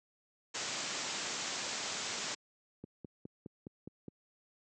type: low-pass noise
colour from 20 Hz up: white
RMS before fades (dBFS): -39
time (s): 0.54-2.35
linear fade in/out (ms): 10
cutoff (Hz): 7700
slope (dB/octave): 96
type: click train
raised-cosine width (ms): 3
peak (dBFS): -30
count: 7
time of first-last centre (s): 2.84-4.082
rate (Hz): 4.83
effects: high-pass 150 Hz 12 dB/octave